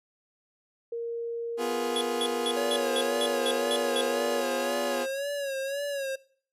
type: tone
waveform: sine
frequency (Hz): 466.2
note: A#4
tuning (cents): 0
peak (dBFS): -30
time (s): 0.92-4.42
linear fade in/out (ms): 5
type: chord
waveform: 20% pulse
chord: F diminished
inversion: second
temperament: equal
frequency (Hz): 246.9 / 349.2 / 415.3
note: Cb4 / F4 / Ab4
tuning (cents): 0 / 0 / 0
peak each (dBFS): -29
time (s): 1.57-5.07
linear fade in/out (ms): 50
type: tone bursts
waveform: square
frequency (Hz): 3377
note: G#7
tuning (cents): +28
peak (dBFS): -28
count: 9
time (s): 1.96-4.01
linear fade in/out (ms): 0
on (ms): 50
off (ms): 200
type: tone with vibrato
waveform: square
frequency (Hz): 554.4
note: C#5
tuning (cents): 0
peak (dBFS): -30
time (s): 2.56-6.16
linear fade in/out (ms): 10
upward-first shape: sine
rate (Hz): 1.9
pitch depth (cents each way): 64
effects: noise-tail reverb RT60 0.5 s tail -21 dB re dry + resampled to 32000 Hz